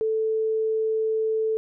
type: tone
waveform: sine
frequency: 440 Hz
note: A4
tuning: in tune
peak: -21 dBFS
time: 0.01-1.57 s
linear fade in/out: 0 ms
effects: none